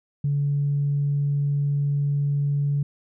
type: tone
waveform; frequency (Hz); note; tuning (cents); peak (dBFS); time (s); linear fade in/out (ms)
sine; 143; D3; -46; -19; 0.24-2.83; 5
effects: tanh soft clip ceiling -15 dBFS